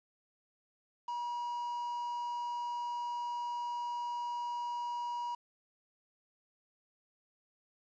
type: tone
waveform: triangle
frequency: 960 Hz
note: B5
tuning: 49 cents flat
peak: -33 dBFS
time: 1.08-5.35 s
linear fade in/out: 5 ms
effects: resampled to 16000 Hz + 10-bit